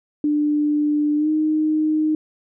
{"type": "tone with pitch glide", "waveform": "sine", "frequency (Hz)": [297.1, 309.2], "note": ["D4", "D#4"], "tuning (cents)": [20, -11], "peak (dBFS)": -16, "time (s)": [0.24, 2.15], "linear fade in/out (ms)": 2, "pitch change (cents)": 69, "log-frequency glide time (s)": [1.17, 1.29], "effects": []}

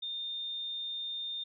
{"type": "tone", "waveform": "sine", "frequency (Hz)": 3630, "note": "A#7", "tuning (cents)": -47, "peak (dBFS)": -35, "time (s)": [0.02, 1.44], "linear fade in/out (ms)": 10, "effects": []}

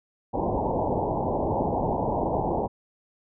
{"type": "low-pass noise", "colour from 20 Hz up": "white", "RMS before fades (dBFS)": -26, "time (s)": [0.33, 2.68], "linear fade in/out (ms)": 20, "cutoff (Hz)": 950, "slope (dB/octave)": 96, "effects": []}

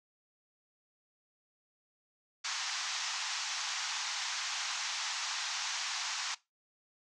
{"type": "band-pass noise", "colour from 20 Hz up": "white", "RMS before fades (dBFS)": -37, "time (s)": [2.44, 6.35], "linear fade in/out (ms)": 10, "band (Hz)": [780, 6700], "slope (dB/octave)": 48, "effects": ["noise-tail reverb RT60 0.2 s tail -19 dB re dry"]}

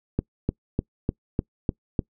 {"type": "click train", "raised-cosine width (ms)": 3, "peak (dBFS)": -9, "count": 7, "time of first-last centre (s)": [0.19, 1.992], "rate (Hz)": 3.33, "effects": ["noise-tail reverb RT60 0.1 s tail -24 dB re dry"]}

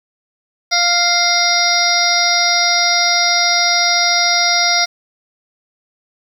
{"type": "harmonic tone with a mistuned harmonic", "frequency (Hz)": 698.5, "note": "F5", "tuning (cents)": 0, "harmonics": [1, 2, 3, 5, 6, 7, 8], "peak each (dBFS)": [-19, -21, -18, -22, -23, -18, -17], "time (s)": [0.71, 4.86], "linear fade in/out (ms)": 20, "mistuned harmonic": 5, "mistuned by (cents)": 94, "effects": ["7-bit"]}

